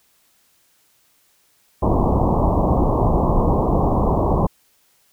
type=low-pass noise; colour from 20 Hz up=pink; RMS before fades=-17 dBFS; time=1.82-4.47 s; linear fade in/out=10 ms; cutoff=1100 Hz; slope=96 dB/octave; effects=white hiss -60 dBFS RMS until 5.12 s